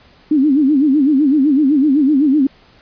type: tone with vibrato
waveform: sine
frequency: 284.7 Hz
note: C#4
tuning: 46 cents sharp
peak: -9 dBFS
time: 0.31-2.47 s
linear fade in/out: 5 ms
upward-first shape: sine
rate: 7.9 Hz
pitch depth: 160 cents each way
effects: pink hiss -48 dBFS RMS until 2.81 s + resampled to 11025 Hz